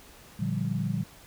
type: chord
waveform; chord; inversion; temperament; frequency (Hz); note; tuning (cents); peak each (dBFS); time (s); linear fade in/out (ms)
sine; G minor seventh; first; equal with one note detuned; 116.54 / 147.34 / 174.61 / 196; Bb2 / D3 / F3 / G3; 0 / +6 / 0 / 0; -32; 0.39-1.04; 10
effects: pink hiss -52 dBFS RMS until 1.26 s